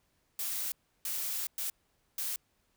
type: noise bursts at uneven times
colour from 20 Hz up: blue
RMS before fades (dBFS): -35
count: 4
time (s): 0.39-0.72 / 1.05-1.47 / 1.58-1.7 / 2.18-2.36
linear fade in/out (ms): 2
effects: pink hiss -74 dBFS RMS until 2.76 s